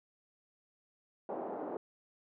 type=band-pass noise; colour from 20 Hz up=white; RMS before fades=-40 dBFS; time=1.29-1.77 s; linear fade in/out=2 ms; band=240 to 780 Hz; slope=24 dB/octave; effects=none